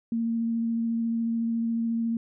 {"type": "tone with vibrato", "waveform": "sine", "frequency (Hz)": 229.7, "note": "A#3", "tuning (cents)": -25, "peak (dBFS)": -24, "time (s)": [0.12, 2.17], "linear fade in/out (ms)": 2, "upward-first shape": "triangle", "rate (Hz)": 14, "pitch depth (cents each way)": 13, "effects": []}